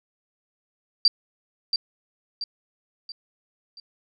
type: tone with echo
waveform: sine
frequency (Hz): 4699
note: D8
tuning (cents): 0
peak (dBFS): -13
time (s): 1.05-1.08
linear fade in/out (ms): 2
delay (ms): 680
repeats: 4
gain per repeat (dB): -7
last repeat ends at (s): 3.8
effects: none